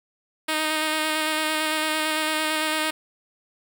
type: tone with vibrato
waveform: 5% pulse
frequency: 311.1 Hz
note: D#4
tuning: in tune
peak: -11 dBFS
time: 0.48-2.91 s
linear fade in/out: 10 ms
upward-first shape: square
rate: 8.9 Hz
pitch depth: 14 cents each way
effects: none